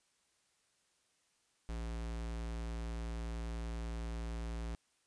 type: tone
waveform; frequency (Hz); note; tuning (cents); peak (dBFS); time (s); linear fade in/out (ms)
square; 56.9; A#1; -41; -39; 1.69-4.75; 0
effects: white hiss -75 dBFS RMS until 5.06 s + resampled to 22050 Hz